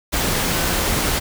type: tone in noise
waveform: sine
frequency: 1516 Hz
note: F#6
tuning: 42 cents sharp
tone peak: -30 dBFS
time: 0.54-0.74 s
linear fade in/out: 20 ms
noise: pink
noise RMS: -20 dBFS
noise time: 0.12-1.2 s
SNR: -13 dB
effects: none